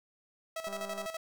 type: tone with tremolo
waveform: sawtooth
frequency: 650 Hz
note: E5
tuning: 24 cents flat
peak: -31 dBFS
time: 0.56-1.17 s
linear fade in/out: 5 ms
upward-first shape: square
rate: 12 Hz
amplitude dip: 65%
type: click train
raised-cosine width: 1 ms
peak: -33 dBFS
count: 78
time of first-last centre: 0.67-1.059 s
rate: 198 Hz
effects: none